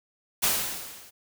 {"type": "noise with level ramp", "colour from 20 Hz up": "white", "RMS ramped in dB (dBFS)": [-21, -51], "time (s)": [0.42, 1.11], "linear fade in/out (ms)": 20, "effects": []}